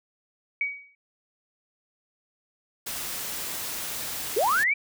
sine tone with exponential decay, 2260 Hz, C#7, 33 cents sharp, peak -21 dBFS, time 0.61-0.95 s, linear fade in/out 2 ms, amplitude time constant 73 ms
white noise, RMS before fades -33 dBFS, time 2.86-4.64 s, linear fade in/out 10 ms
sine linear sweep, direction up, 347.3 to 2380 Hz, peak -20 dBFS, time 4.36-4.74 s, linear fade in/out 10 ms
effects none

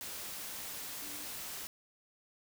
sine tone in noise, 293.7 Hz, D4, in tune, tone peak -53 dBFS, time 1.02-1.24 s, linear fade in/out 0 ms, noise white, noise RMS -43 dBFS, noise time 0.01-1.67 s, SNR -13 dB, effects none

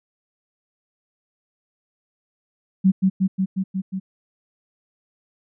sine tone with echo, 190 Hz, F#3, 46 cents sharp, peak -11 dBFS, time 2.84-2.92 s, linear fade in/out 20 ms, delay 180 ms, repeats 6, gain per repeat -2 dB, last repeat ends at 4 s, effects none

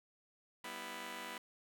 5% pulse chord, E minor, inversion first, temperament just, 197.78 / 247.2 / 329.6 Hz, G3 / B3 / E4, +16 / +2 / 0 cents, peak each -40 / -37 / -38 dBFS, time 0.64-1.38 s, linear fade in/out 2 ms, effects none

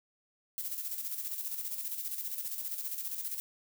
violet noise with tremolo, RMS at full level -36 dBFS, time 0.58-3.4 s, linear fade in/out 0 ms, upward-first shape square, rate 15 Hz, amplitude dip 50%, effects none

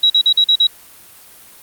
sine tone bursts, 3868 Hz, B7, 37 cents flat, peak -8 dBFS, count 6, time 0.03-0.67 s, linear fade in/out 5 ms, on 70 ms, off 44 ms, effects white hiss -42 dBFS RMS until 1.62 s + Opus 32 kbps

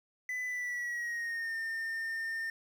triangle tone with pitch glide, 2000 to 1812.9 Hz, B6 to A#6, +21 to -49 cents, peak -32 dBFS, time 0.29-2.5 s, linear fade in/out 2 ms, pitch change -170 cents, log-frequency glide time 0.46-1.56 s, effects 10-bit

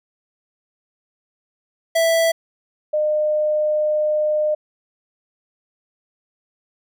square / sine tone pair in turn, 659.3 / 607.6 Hz, E5 / D#5, 0 / -41 cents, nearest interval minor second, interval 141 cents, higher first, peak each -15 / -16 dBFS, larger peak first, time 1.95-2.32 / 2.93-4.55 s, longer second, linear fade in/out 10 ms, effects none

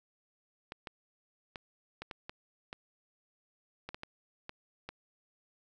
clicks, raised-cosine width 0.3 ms, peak -25 dBFS, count 12, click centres 0.721 / 0.872 / 1.558 / 2.02 / 2.112 / 2.295 / 2.729 / 3.89 / 3.945 / 4.034 / 4.494 / 4.89 s, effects none

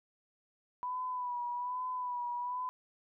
sine tone with vibrato, 987.8 Hz, B5, in tune, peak -34 dBFS, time 0.83-2.69 s, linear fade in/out 0 ms, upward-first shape sine, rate 1.2 Hz, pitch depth 40 cents each way, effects none

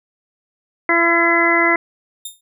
harmonic tone, 338.1 Hz, E4, 44 cents sharp, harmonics 1 / 2 / 3 / 4 / 5 / 6, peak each -19 / -21 / -21 / -21 / -23 / -15 dBFS, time 0.89-1.76 s, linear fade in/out 2 ms
10% pulse tone with exponential decay, 3646 Hz, A#7, 39 cents flat, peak -17 dBFS, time 2.25-2.41 s, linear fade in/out 5 ms, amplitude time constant 34 ms
effects none

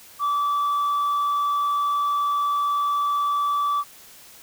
sine tone with frequency modulation, 1157 Hz, D6, 26 cents flat, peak -17 dBFS, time 0.19-3.84 s, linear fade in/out 50 ms, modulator 72.1 Hz, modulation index 0.23, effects tanh soft clip ceiling -19 dBFS + white hiss -47 dBFS RMS until 4.42 s

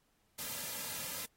white noise with comb filter, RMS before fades -41 dBFS, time 0.38-1.26 s, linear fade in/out 10 ms, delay 2.7 ms, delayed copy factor -0.65, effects pink hiss -75 dBFS RMS until 1.36 s + AAC 48 kbps

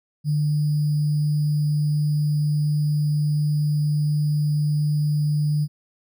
sine tone with sample-and-hold, 149.3 Hz, D3, 29 cents sharp, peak -18 dBFS, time 0.24-5.68 s, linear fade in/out 50 ms, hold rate 4900 Hz, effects none

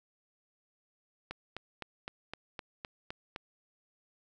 click train, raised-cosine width 0.3 ms, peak -23 dBFS, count 9, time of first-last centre 1.31-3.361 s, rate 3.9 Hz, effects none

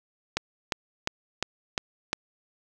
click train, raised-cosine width 0.2 ms, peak -8 dBFS, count 6, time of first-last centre 0.37-2.131 s, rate 2.84 Hz, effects none

